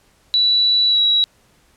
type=tone with pitch glide; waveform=sine; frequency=3943 to 3884 Hz; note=B7 to B7; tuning=-4 to -30 cents; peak=-12 dBFS; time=0.34-1.24 s; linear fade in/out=0 ms; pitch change=-26 cents; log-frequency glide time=0.87-1 s; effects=pink hiss -56 dBFS RMS until 1.76 s + low-pass 12000 Hz 12 dB/octave

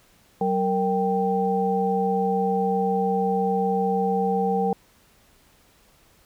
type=tone cluster; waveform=sine; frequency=189.7 / 462.8 / 784 Hz; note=F#3 / A#4 / G5; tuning=+43 / -13 / 0 cents; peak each=-25 / -24 / -24 dBFS; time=0.41-4.73 s; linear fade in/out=2 ms; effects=pink hiss -58 dBFS RMS until 6.25 s

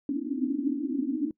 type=band-pass noise; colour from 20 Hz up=pink; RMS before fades=-29 dBFS; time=0.09-1.31 s; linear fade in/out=2 ms; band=250 to 310 Hz; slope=96 dB/octave; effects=noise-tail reverb RT60 0.1 s tail -23 dB re dry

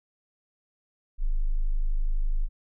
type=tone; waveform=sine; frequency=26 Hz; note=G#0; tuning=3 cents sharp; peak=-21 dBFS; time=1.18-2.49 s; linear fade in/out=50 ms; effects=none

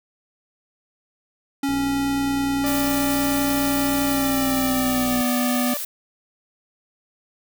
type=tone with pitch glide; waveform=square; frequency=277.2 to 247 Hz; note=C#4 to B3; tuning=0 to 0 cents; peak=-21 dBFS; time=1.63-5.74 s; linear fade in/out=5 ms; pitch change=-200 cents; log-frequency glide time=4.04-5.24 s
type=click train; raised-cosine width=3 ms; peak=-23 dBFS; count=217; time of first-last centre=1.69-5.208 s; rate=61.4 Hz
type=tone with vibrato; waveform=sawtooth; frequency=587.3 Hz; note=D5; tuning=in tune; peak=-24 dBFS; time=2.64-5.77 s; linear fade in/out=0 ms; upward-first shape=triangle; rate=8 Hz; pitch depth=8 cents each way
type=noise; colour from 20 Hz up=blue; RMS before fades=-29 dBFS; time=2.66-5.85 s; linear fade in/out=5 ms
effects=none

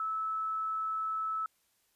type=tone; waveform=sine; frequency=1305 Hz; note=E6; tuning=18 cents flat; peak=-31 dBFS; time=0-1.46 s; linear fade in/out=2 ms; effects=white hiss -73 dBFS RMS until 1.95 s + resampled to 32000 Hz

